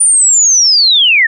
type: linear sweep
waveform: sine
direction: down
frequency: 9397 to 1733 Hz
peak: -5 dBFS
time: 0-1.27 s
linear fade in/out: 10 ms
effects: none